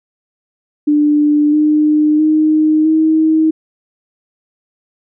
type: tone with pitch steps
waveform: sine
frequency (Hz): 296.6 / 303 / 309.6 / 316.2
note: D4 / D#4 / D#4 / D#4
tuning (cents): +17 / -46 / -9 / +28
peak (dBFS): -8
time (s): 0.87-3.51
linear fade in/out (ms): 10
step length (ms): 660
effects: none